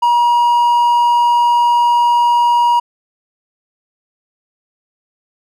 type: tone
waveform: triangle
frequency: 955 Hz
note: A#5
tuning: 42 cents sharp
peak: -7 dBFS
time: 0.02-2.8 s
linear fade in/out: 10 ms
effects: none